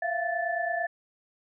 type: tone cluster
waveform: sine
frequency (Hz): 672 / 701 / 1751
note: E5 / F5 / A6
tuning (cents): +33 / +6 / -9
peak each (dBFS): -31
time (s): 0.02-0.87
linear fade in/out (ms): 5
effects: none